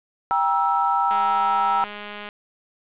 sine chord, E diminished, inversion first, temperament just, 791.1 / 949.3 / 1318.5 Hz, G5 / Bb5 / E6, +16 / +31 / 0 cents, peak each -22 dBFS, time 0.31-1.84 s, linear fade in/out 0 ms
click train, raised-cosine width 0.3 ms, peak -19 dBFS, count 245, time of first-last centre 1.11-2.289 s, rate 207 Hz
effects resampled to 8000 Hz + 8-bit

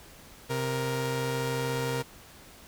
sawtooth tone pair together, 131.52 / 468.7 Hz, C3 / A#4, +9 / +9 cents, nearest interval octave + minor seventh, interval 2200 cents, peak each -27 dBFS, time 0.49-2.03 s, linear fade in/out 20 ms, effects pink hiss -51 dBFS RMS until 2.67 s

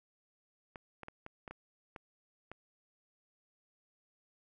clicks, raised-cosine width 0.5 ms, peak -30 dBFS, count 8, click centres 0.758 / 1.033 / 1.084 / 1.264 / 1.478 / 1.51 / 1.962 / 2.516 s, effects none

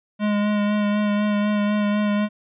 square tone with vibrato, 207.7 Hz, G#3, in tune, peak -19 dBFS, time 0.19-2.29 s, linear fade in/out 50 ms, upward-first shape sine, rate 4 Hz, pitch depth 19 cents each way, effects resampled to 8000 Hz

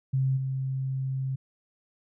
sine tone with level steps, 132.9 Hz, C3, 27 cents sharp, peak -22 / -27 dBFS, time 0.13-1.36 s, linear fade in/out 10 ms, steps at 0.36 s, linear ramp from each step 20 ms, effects none

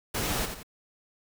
pink noise with echo, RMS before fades -30 dBFS, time 0.14-0.46 s, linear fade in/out 10 ms, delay 86 ms, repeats 2, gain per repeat -7 dB, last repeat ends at 0.632 s, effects none

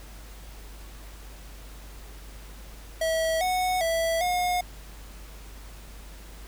square tone with pitch steps, 648 / 736 / 659 / 719 Hz, E5 / F#5 / E5 / F#5, -30 / -9 / -1 / -50 cents, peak -24 dBFS, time 3.01-4.61 s, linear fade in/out 5 ms, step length 400 ms, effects added 50 Hz sine -42 dBFS peak until 6.47 s + pink hiss -49 dBFS RMS until 6.47 s

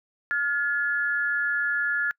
sine tone pair together, 1418.1 / 1709 Hz, F6 / G#6, +26 / +49 cents, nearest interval minor third, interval 323 cents, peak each -26 / -24 dBFS, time 0.31-2.11 s, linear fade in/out 0 ms, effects noise-tail reverb RT60 0.1 s tail -26 dB re dry

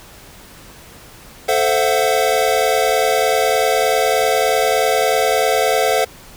square chord, F# half-diminished seventh, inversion first, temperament equal with one note detuned, 440 / 523.3 / 670 / 740 Hz, A4 / C5 / E5 / F#5, 0 / 0 / +28 / 0 cents, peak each -20 dBFS, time 1.48-6.05 s, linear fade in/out 10 ms, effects pink hiss -41 dBFS RMS until 6.36 s

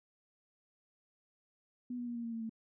sine tone with pitch steps, 246.4 / 242.4 / 238.6 / 234.7 / 231 / 227.3 / 223.6 Hz, B3 / B3 / A#3 / A#3 / A#3 / A#3 / A3, -4 / -32 / +41 / +12 / -16 / -43 / +28 cents, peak -37 dBFS, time 1.9-2.495 s, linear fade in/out 5 ms, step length 85 ms, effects none

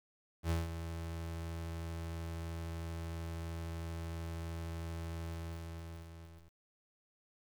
35% pulse tone with ADSR envelope, 83 Hz, E2, 12 cents sharp, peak -28 dBFS, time 0.43-6.6 s, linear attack 73 ms, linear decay 170 ms, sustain -10 dB, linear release 1300 ms, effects 10-bit

